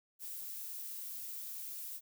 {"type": "noise", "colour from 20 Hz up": "violet", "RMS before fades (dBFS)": -44, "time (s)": [0.19, 2.01], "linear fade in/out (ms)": 50, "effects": []}